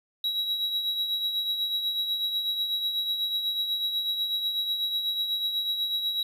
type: tone with tremolo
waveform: triangle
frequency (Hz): 3873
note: B7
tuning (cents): -35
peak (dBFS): -22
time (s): 0.24-6.23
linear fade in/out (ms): 2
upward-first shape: triangle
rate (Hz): 8.1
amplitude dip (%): 55
effects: none